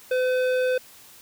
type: tone with hard clipping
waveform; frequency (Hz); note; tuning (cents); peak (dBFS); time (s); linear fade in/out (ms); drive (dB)
triangle; 508; B4; +49; -22; 0.11-0.78; 5; 16
effects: white hiss -49 dBFS RMS until 1.21 s